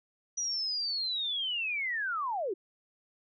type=linear sweep; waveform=sine; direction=down; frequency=5870 to 338.7 Hz; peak=-30 dBFS; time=0.37-2.54 s; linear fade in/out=10 ms; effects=none